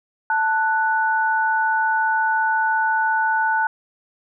sine tone pair together, 882.8 / 1480 Hz, A5 / F#6, +5 / 0 cents, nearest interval major sixth, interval 895 cents, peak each -19 / -20 dBFS, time 0.3-3.67 s, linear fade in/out 2 ms, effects none

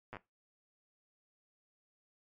slowing click train, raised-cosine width 0.5 ms, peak -30 dBFS, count 5, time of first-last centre 0.13-0.168 s, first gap 8 ms, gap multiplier 1.12, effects noise-tail reverb RT60 0.2 s tail -18 dB re dry + MP3 64 kbps

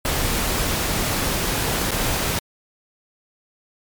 pink noise with dropouts, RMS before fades -22 dBFS, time 0.05-2.39 s, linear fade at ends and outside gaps 1 ms, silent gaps 1.908-1.916 s, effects MP3 96 kbps

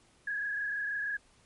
sine tone with frequency modulation, 1666 Hz, G#6, 5 cents sharp, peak -31 dBFS, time 0.27-1.17 s, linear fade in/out 5 ms, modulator 26.3 Hz, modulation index 1.7, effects pink hiss -64 dBFS RMS until 1.45 s + MP3 48 kbps

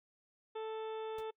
harmonic tone, 440 Hz, A4, in tune, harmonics 1 / 2 / 3 / 4 / 5 / 6 / 7 / 8, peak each -39 / -46 / -53 / -61 / -63 / -60 / -65 / -58 dBFS, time 0.55-1.31 s, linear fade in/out 10 ms
pink noise with exponential decay, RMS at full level -49 dBFS, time 1.18-1.26 s, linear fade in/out 5 ms, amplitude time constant 16 ms
effects noise-tail reverb RT60 0.1 s tail -26 dB re dry

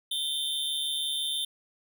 square tone cluster, 3115 / 3543 / 3689 Hz, G7 / A7 / A#7, -12 / +11 / -19 cents, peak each -36 / -31 / -36 dBFS, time 0.11-1.45 s, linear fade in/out 5 ms, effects none

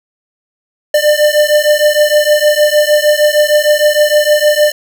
square beating tone pair, 595 / 601.5 Hz, D5 / D5, +22 / +41 cents, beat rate 6.5 Hz, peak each -11 dBFS, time 0.94-4.72 s, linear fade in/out 5 ms, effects none

